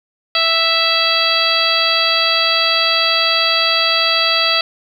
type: harmonic tone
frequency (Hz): 659.3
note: E5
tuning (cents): 0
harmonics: 1 / 2 / 3 / 4 / 5 / 6 / 7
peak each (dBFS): -23 / -20 / -23 / -20 / -19 / -20 / -18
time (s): 0.35-4.61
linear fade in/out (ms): 2
effects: 7-bit